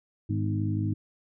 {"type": "harmonic tone with a mistuned harmonic", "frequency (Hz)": 51.91, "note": "G#1", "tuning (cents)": 0, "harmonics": [2, 3, 4, 5, 6], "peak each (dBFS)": [-27, -35, -35, -36, -33], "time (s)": [0.29, 0.94], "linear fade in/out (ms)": 10, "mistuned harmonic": 5, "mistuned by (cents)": -41, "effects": []}